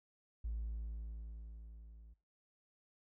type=tone with level ramp; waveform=triangle; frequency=55.6 Hz; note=A1; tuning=19 cents sharp; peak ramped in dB=-33 to -53 dBFS; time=0.44-2.14 s; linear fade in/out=10 ms; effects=noise-tail reverb RT60 0.5 s tail -23 dB re dry + tanh soft clip ceiling -34 dBFS